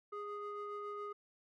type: ring-modulated tone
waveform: triangle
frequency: 415.3 Hz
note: G#4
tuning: in tune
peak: -36 dBFS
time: 0.12-1.13 s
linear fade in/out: 10 ms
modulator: 827 Hz
effects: none